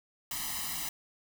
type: noise with comb filter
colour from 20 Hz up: white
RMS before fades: -36 dBFS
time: 0.31-0.89 s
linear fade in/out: 2 ms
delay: 1 ms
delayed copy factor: +0.95
effects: none